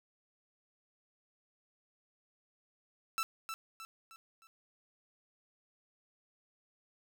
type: tone with echo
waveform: sawtooth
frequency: 1327 Hz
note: E6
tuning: 11 cents sharp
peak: -28 dBFS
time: 3.18-3.23 s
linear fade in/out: 0 ms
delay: 310 ms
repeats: 4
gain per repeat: -7 dB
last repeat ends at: 4.47 s
effects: none